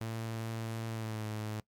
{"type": "tone with pitch glide", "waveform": "sawtooth", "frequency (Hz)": [112.9, 107.74], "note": ["A2", "A2"], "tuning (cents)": [45, -36], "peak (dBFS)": -32, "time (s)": [0.01, 1.6], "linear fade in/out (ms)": 0, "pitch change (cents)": -81, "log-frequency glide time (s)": [0.9, 1.27], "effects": ["noise-tail reverb RT60 0.1 s tail -21 dB re dry", "MP3 96 kbps"]}